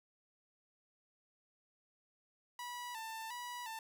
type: tone with vibrato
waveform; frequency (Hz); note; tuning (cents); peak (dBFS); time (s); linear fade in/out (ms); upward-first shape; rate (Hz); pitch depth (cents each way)
sawtooth; 932.3; A#5; 0; -39; 2.59-3.79; 2; square; 1.4; 78
effects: none